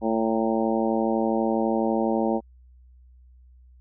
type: harmonic tone with a mistuned harmonic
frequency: 112.1 Hz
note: A2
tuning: 33 cents sharp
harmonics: 2 / 3 / 4 / 5 / 6 / 7 / 8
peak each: -25 / -27 / -30 / -28 / -33 / -30 / -34 dBFS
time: 0.01-2.41 s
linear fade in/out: 50 ms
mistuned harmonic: 8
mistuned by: +46 cents
effects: added 62 Hz sine -49 dBFS peak until 3.8 s